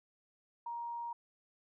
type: tone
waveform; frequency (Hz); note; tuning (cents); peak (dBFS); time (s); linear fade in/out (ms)
sine; 941; A#5; +16; -38; 0.66-1.13; 5
effects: none